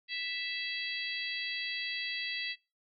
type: harmonic tone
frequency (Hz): 659.3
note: E5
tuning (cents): 0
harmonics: 3 / 4 / 5 / 6 / 7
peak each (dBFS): -39 / -40 / -41 / -42 / -42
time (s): 0.08-2.56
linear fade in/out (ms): 50
effects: noise-tail reverb RT60 0.3 s tail -24 dB re dry